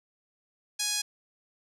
5% pulse tone with band-pass filter, 830.6 Hz, G#5, in tune, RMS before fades -30 dBFS, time 0.79-1.02 s, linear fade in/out 10 ms, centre 5400 Hz, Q 0.77, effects none

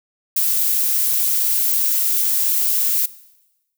violet noise, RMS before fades -18 dBFS, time 0.36-3.06 s, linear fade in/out 5 ms, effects noise-tail reverb RT60 1.0 s tail -19 dB re dry

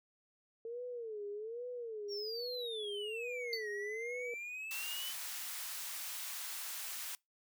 sine tone with vibrato, 449.3 Hz, A4, 36 cents sharp, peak -40 dBFS, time 0.65-4.34 s, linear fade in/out 2 ms, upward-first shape sine, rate 1.2 Hz, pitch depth 170 cents each way
triangle exponential two-way sweep, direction down then up, 5650 to 1864.7 to 3066 Hz, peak -40 dBFS, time 2.08-5.14 s, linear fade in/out 50 ms, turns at 3.69 s
triangle tone with exponential decay, 4488 Hz, C#8, 21 cents sharp, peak -31 dBFS, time 3.53-3.67 s, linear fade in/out 1 ms, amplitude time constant 29 ms
white high-pass noise, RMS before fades -43 dBFS, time 4.71-7.15 s, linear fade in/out 0 ms, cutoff 980 Hz, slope 12 dB/octave
effects noise-tail reverb RT60 0.2 s tail -25 dB re dry

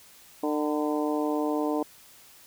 harmonic tone with a mistuned harmonic, 150.5 Hz, D3, 43 cents sharp, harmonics 2 / 3 / 4 / 5 / 6 / 7, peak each -27 / -31 / -33 / -35 / -37 / -38 dBFS, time 0.43-1.83 s, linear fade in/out 5 ms, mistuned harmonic 7, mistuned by -64 cents, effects white hiss -53 dBFS RMS until 2.46 s

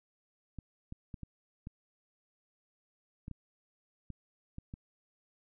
clicks, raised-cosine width 5 ms, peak -30 dBFS, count 10, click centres 0.587 / 0.924 / 1.142 / 1.233 / 1.671 / 3.281 / 3.313 / 4.103 / 4.584 / 4.739 s, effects none

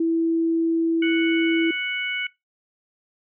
sine tone, 329.6 Hz, E4, in tune, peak -18 dBFS, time 0-1.71 s, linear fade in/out 5 ms
harmonic tone, 740 Hz, F#5, in tune, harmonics 2 / 3 / 4, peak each -31 / -26 / -31 dBFS, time 1.02-2.27 s, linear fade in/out 5 ms
effects noise-tail reverb RT60 0.2 s tail -21 dB re dry

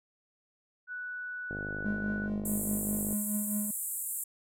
sine tone, 1480 Hz, F#6, in tune, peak -36 dBFS, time 0.87-2.3 s, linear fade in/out 50 ms
click train, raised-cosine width 2 ms, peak -26 dBFS, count 83, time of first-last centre 1.51-3.127 s, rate 50.7 Hz
triangle tone with tremolo, 208.8 Hz, G#3, 10 cents sharp, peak -27 dBFS, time 1.85-3.71 s, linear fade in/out 5 ms, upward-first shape triangle, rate 4.8 Hz, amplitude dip 60%
pink band-pass noise, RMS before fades -36 dBFS, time 2.45-4.24 s, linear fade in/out 5 ms, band 7500 to 15000 Hz, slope 96 dB/octave
effects none

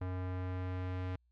square tone with low-pass filter sweep, 91.8 Hz, F#2, 13 cents flat, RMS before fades -38 dBFS, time 0.01-1.16 s, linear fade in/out 5 ms, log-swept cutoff 1500 to 2600 Hz, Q 0.88, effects added 60 Hz sine -69 dBFS peak until 1.31 s

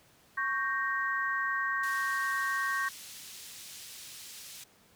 sine chord, G diminished, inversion second, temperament equal, 1108.7 / 1568 / 1864.7 Hz, Db6 / G6 / Bb6, 0 / 0 / 0 cents, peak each -33 dBFS, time 0.37-2.89 s, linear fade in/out 10 ms
pink band-pass noise, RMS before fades -47 dBFS, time 1.83-4.64 s, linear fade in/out 5 ms, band 3400 to 14000 Hz, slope 12 dB/octave
effects pink hiss -62 dBFS RMS until 4.95 s + high-pass 80 Hz 12 dB/octave

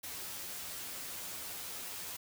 white noise with comb filter, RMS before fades -43 dBFS, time 0.03-2.17 s, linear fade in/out 10 ms, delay 11 ms, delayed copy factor +0.65, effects none

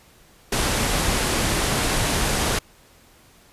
pink low-pass noise, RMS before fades -22 dBFS, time 0.52-2.59 s, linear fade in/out 5 ms, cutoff 12000 Hz, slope 48 dB/octave, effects pink hiss -53 dBFS RMS until 3.52 s + resampled to 32000 Hz

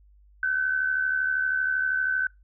sine tone with amplitude modulation, 1523 Hz, F#6, 50 cents sharp, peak -20 dBFS, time 0.43-2.27 s, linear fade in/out 2 ms, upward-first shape sine, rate 72.7 Hz, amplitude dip 55%, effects noise-tail reverb RT60 0.2 s tail -22 dB re dry + added 50 Hz sine -53 dBFS peak until 2.43 s

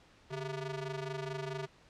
sawtooth ring-modulated tone, 266.6 Hz, C4, 33 cents sharp, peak -30 dBFS, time 0.3-1.67 s, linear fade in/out 20 ms, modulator 121 Hz, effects pink hiss -62 dBFS RMS until 1.89 s + low-pass 5000 Hz 12 dB/octave

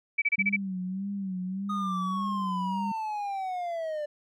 sine tone bursts, 2300 Hz, D7, 37 cents flat, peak -21 dBFS, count 6, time 0.18-0.565 s, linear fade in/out 10 ms, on 40 ms, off 29 ms
sine tone with vibrato, 191.5 Hz, G3, 40 cents flat, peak -30 dBFS, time 0.38-2.92 s, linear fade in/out 5 ms, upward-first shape sine, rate 1.7 Hz, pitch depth 83 cents each way
triangle linear sweep, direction down, 1244.5 to 586 Hz, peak -28 dBFS, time 1.69-4.06 s, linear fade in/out 10 ms
effects none

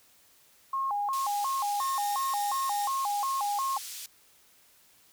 sine tone with vibrato, 939 Hz, A#5, 12 cents sharp, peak -27 dBFS, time 0.73-3.78 s, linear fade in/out 5 ms, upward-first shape square, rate 2.8 Hz, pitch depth 240 cents each way
pink band-pass noise, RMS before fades -41 dBFS, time 1.13-4.06 s, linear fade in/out 2 ms, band 4300 to 15000 Hz, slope 12 dB/octave
5% pulse tone with pitch glide, 1829 to 1849.2 Hz, A#6 to A#6, -33 to -14 cents, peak -30 dBFS, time 1.79-2.88 s, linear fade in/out 10 ms, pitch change +19 cents, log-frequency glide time 1.96-2.2 s
effects white hiss -61 dBFS RMS until 5.12 s

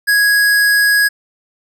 square tone, 1661.2 Hz, G#6, in tune, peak -10 dBFS, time 0.07-1.09 s, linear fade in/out 20 ms, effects none

